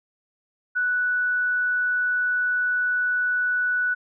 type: tone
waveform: sine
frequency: 1480 Hz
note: F#6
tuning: in tune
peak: -20 dBFS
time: 0.75-3.95 s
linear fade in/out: 20 ms
effects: none